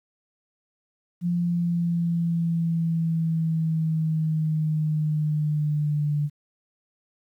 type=exponential sweep; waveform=sine; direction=down; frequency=174.61 to 146.9 Hz; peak=-21 dBFS; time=1.21-6.3 s; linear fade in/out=50 ms; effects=10-bit